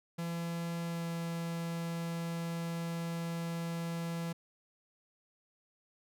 45% pulse tone with pitch glide, 168.8 to 167.73 Hz, E3 to E3, +41 to +30 cents, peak -35 dBFS, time 0.18-4.33 s, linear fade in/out 10 ms, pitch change -11 cents, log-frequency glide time 0.86-1.07 s, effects none

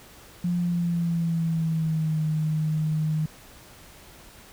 sine tone with pitch glide, 175.4 to 155.36 Hz, F3 to D#3, +8 to -2 cents, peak -22 dBFS, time 0.44-3.26 s, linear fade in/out 5 ms, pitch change -210 cents, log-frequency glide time 0.58-2.22 s, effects pink hiss -49 dBFS RMS until 4.52 s

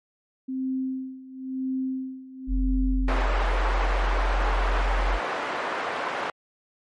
sine tone with tremolo, 261.6 Hz, C4, in tune, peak -24 dBFS, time 0.48-3.27 s, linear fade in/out 10 ms, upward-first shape sine, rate 0.97 Hz, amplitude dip 85%
sine tone, 44.22 Hz, F1, 22 cents sharp, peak -21 dBFS, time 2.47-5.2 s, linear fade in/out 50 ms
pink band-pass noise, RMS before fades -29 dBFS, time 3.08-6.3 s, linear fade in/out 2 ms, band 580 to 1600 Hz, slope 12 dB/octave
effects MP3 48 kbps

